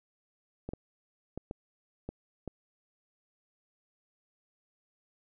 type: clicks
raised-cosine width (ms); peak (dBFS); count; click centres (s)
2; -24; 6; 0.69 / 0.735 / 1.376 / 1.511 / 2.09 / 2.477
effects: none